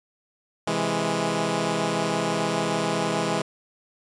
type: chord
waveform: 10% pulse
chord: C augmented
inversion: none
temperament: equal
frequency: 130.81 / 164.81 / 207.7 Hz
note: C3 / E3 / G#3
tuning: 0 / 0 / 0 cents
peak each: -24 / -18 / -18 dBFS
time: 0.67-3.42 s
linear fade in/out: 5 ms
effects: resampled to 22050 Hz

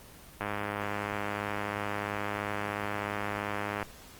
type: click train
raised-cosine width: 0.5 ms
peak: -17 dBFS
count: 353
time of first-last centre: 0.41-3.827 s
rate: 103 Hz
effects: pink hiss -51 dBFS RMS until 4.19 s + Opus 24 kbps

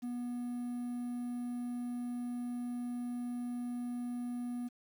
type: tone with quantisation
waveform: triangle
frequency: 243.3 Hz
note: B3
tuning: 26 cents flat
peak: -34 dBFS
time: 0.02-4.69 s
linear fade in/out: 20 ms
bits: 10
effects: none

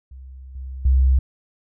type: tone with level steps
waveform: sine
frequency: 65.41 Hz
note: C2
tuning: in tune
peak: -36 / -29 / -12 dBFS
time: 0.11-1.19 s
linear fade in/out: 5 ms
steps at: 0.55 / 0.85 s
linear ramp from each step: 5 ms
effects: none

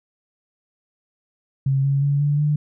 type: tone with pitch steps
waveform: sine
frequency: 135.7 / 138.87 / 142.12 / 145.44 / 148.84 Hz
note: C#3 / C#3 / C#3 / D3 / D3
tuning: -36 / +3 / +44 / -16 / +24 cents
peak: -16 dBFS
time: 1.66-2.56 s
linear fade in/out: 5 ms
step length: 180 ms
effects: none

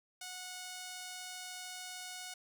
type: tone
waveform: 5% pulse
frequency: 733 Hz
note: F#5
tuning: 16 cents flat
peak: -32 dBFS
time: 0.21-2.34 s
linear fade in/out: 5 ms
effects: none

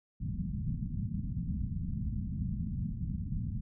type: low-pass noise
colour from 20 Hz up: white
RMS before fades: -35 dBFS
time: 0.2-3.61 s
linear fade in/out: 20 ms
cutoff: 210 Hz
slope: 48 dB/octave
effects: none

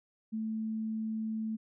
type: tone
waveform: sine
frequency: 220 Hz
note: A3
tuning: in tune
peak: -32 dBFS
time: 0.32-1.57 s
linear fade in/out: 20 ms
effects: none

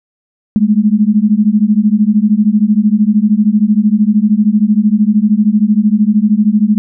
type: beating tone pair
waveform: sine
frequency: 204.7 / 217.7 Hz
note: G#3 / A3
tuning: -25 / -18 cents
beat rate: 13 Hz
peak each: -10 dBFS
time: 0.56-6.78 s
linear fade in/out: 0 ms
effects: none

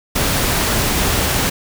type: noise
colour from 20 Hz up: pink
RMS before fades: -17 dBFS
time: 0.15-1.5 s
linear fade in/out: 10 ms
effects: none

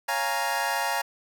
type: chord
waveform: 25% pulse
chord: Bb minor seventh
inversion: first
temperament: equal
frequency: 554.4 / 698.5 / 830.6 / 932.3 Hz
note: Db5 / F5 / Ab5 / Bb5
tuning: 0 / 0 / 0 / 0 cents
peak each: -31 / -28 / -26 / -25 dBFS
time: 0.08-1.02 s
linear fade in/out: 10 ms
effects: none

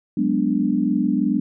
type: chord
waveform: sine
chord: G# half-diminished seventh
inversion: third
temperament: equal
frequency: 185 / 207.7 / 246.9 / 293.7 Hz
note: F#3 / G#3 / B3 / D4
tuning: 0 / 0 / 0 / 0 cents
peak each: -25 / -22 / -22 / -22 dBFS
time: 0.17-1.4 s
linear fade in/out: 5 ms
effects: none

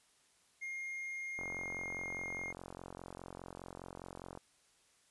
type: tone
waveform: triangle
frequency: 2130 Hz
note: C7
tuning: 30 cents sharp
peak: -38 dBFS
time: 0.61-2.53 s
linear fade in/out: 20 ms
type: click train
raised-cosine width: 1 ms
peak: -32 dBFS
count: 135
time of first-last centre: 1.39-4.374 s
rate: 44.9 Hz
effects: white hiss -70 dBFS RMS until 5.1 s + resampled to 24000 Hz

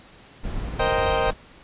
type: noise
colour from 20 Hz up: brown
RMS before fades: -29 dBFS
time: 0.43-1.34 s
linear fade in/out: 20 ms
type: chord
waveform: 30% pulse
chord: C minor seventh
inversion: third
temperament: equal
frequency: 466.2 / 523.3 / 622.3 / 784 Hz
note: Bb4 / C5 / Eb5 / G5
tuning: 0 / 0 / 0 / 0 cents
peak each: -23 dBFS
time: 0.79-1.31 s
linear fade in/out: 10 ms
effects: pink hiss -49 dBFS RMS until 1.63 s + resampled to 8000 Hz

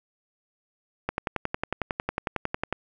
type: click train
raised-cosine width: 0.5 ms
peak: -11 dBFS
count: 19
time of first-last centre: 1.09-2.726 s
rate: 11 Hz
effects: none

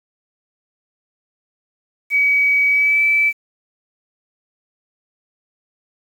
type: tone with pitch glide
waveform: sine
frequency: 2270 to 2314 Hz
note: C#7 to D7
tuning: +41 to -26 cents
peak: -12 dBFS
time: 2.1-3.33 s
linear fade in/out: 50 ms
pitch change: +33 cents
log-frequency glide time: 2.69-3.02 s
effects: 7-bit

